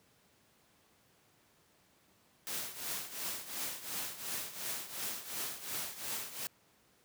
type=noise with tremolo; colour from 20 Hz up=white; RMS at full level=-37 dBFS; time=2.47-6.47 s; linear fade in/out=0 ms; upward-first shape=triangle; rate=2.8 Hz; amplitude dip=80%; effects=pink hiss -68 dBFS RMS until 7.04 s + high-pass 100 Hz 12 dB/octave